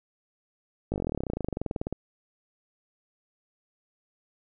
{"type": "slowing click train", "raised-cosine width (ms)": 2, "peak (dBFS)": -16, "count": 30, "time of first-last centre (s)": [0.92, 1.926], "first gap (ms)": 19, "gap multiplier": 1.04, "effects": []}